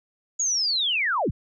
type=linear sweep; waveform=sine; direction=down; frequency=6850 to 33.62 Hz; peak=-21 dBFS; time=0.39-1.31 s; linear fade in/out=10 ms; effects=none